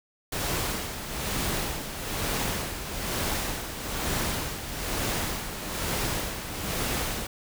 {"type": "noise with tremolo", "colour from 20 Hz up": "pink", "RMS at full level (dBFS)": -28, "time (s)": [0.32, 7.27], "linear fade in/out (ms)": 5, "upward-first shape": "sine", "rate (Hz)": 1.1, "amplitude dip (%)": 60, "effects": []}